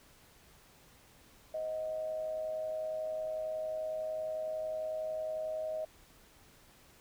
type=tone with amplitude modulation; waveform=sine; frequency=628 Hz; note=D#5; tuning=16 cents sharp; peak=-32 dBFS; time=1.54-5.85 s; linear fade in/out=5 ms; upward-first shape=sine; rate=111 Hz; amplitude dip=45%; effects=pink hiss -61 dBFS RMS until 7 s